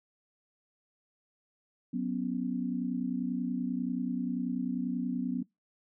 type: chord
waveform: sine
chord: F# suspended fourth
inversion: none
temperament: equal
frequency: 185 / 246.9 / 277.2 Hz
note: F#3 / B3 / C#4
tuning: 0 / 0 / 0 cents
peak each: -35 / -32 / -37 dBFS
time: 1.93-5.43 s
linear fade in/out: 10 ms
effects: noise-tail reverb RT60 0.2 s tail -24 dB re dry